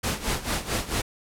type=noise with tremolo; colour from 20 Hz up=pink; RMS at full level=-25 dBFS; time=0.03-1.02 s; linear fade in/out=10 ms; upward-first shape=sine; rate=4.5 Hz; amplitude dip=80%; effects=low-pass 12000 Hz 12 dB/octave